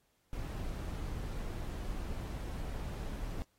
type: noise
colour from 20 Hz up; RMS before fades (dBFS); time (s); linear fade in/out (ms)
brown; -39; 0.33-3.42; 0
effects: pink hiss -75 dBFS RMS until 3.58 s + AAC 48 kbps